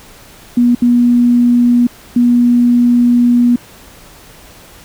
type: tone bursts at uneven times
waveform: sine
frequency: 241.7 Hz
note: B3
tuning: 37 cents flat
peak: -6 dBFS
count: 3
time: 0.57-0.75 / 0.82-1.87 / 2.16-3.56 s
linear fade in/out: 5 ms
effects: pink hiss -39 dBFS RMS until 4.84 s